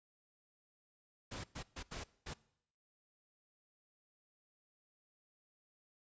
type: noise bursts at uneven times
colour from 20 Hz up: pink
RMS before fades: -45 dBFS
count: 5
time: 1.31-1.44 / 1.55-1.63 / 1.76-1.83 / 1.91-2.04 / 2.26-2.34 s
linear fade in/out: 10 ms
effects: noise-tail reverb RT60 0.7 s tail -21 dB re dry + resampled to 16000 Hz